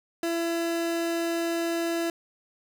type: tone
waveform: 30% pulse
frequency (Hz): 335.7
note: E4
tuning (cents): +32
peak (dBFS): -23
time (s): 0.23-2.1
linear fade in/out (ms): 2
effects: none